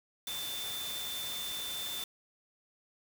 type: tone in noise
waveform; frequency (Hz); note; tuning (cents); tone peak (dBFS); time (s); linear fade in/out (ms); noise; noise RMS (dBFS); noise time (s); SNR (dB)
sine; 3544; A7; +12; -38; 0.27-2.04; 2; white; -41; 0.27-2.04; 0
effects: none